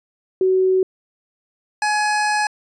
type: tone pair in turn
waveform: sine / 25% pulse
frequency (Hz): 375.1 / 842.1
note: F#4 / G#5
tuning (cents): +24 / +24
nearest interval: octave + major second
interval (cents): 1400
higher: second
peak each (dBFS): -13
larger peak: neither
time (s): 0.41-0.83 / 1.82-2.47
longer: second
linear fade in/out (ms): 2
effects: resampled to 22050 Hz